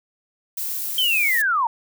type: noise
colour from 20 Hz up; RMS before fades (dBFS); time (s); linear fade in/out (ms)
violet; -27; 0.57-1.42; 5
type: linear sweep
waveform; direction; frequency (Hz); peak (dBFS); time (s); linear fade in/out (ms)
sine; down; 3164 to 882; -17; 0.98-1.67; 2
effects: none